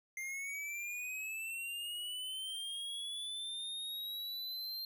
square linear sweep, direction up, 2093 to 4185 Hz, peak -40 dBFS, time 0.17-4.85 s, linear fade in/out 2 ms, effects none

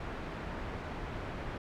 pink low-pass noise, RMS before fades -40 dBFS, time 0-1.58 s, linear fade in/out 5 ms, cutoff 1900 Hz, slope 12 dB/octave, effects none

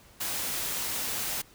white noise, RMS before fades -32 dBFS, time 0.2-1.42 s, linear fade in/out 10 ms, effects pink hiss -56 dBFS RMS until 1.54 s

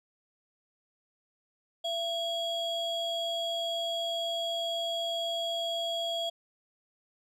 triangle ring-modulated tone, 1994 Hz, B6, 16 cents sharp, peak -25 dBFS, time 1.84-6.3 s, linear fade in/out 10 ms, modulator 1320 Hz, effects none

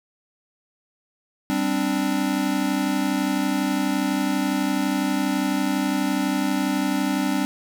square chord, G suspended fourth, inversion none, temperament equal, 196 / 261.6 / 293.7 Hz, G3 / C4 / D4, 0 / 0 / 0 cents, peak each -27 / -26 / -25 dBFS, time 1.5-7.45 s, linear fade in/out 0 ms, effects none

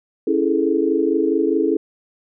sine chord, A major seventh, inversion first, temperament equal, 277.2 / 329.6 / 415.3 / 440 Hz, C#4 / E4 / G#4 / A4, 0 / 0 / 0 / 0 cents, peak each -22 / -19 / -21 / -22 dBFS, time 0.27-1.77 s, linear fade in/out 5 ms, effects none

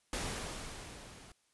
pink noise with level ramp, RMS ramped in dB -36 to -55 dBFS, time 0.13-1.32 s, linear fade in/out 2 ms, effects white hiss -74 dBFS RMS until 1.53 s + resampled to 24000 Hz

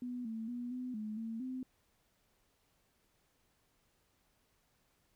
sine tone with pitch steps, 246.8 / 223.6 / 242.9 / 251.8 / 214.2 / 225.7 / 257.4 Hz, B3 / A3 / B3 / B3 / A3 / A3 / C4, -1 / +28 / -29 / +34 / -46 / +44 / -28 cents, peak -38 dBFS, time 0.02-1.63 s, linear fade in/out 2 ms, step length 230 ms, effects pink hiss -75 dBFS RMS until 5.15 s

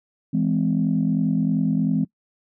sine chord, E augmented, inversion none, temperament equal with one note detuned, 164.81 / 207.7 / 257.6 Hz, E3 / G#3 / B#3, 0 / 0 / -27 cents, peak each -22 dBFS, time 0.33-2.05 s, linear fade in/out 10 ms, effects noise-tail reverb RT60 0.1 s tail -23 dB re dry + tanh soft clip ceiling -10 dBFS

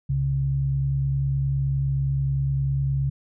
sine tone pair together, 66.5 / 136.19 Hz, C2 / C#3, +29 / -30 cents, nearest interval octave, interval 1241 cents, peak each -29 / -21 dBFS, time 0.09-3.1 s, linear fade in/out 10 ms, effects none

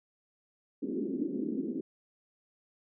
pink band-pass noise, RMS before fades -34 dBFS, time 0.82-1.81 s, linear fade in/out 10 ms, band 210 to 390 Hz, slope 48 dB/octave, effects none

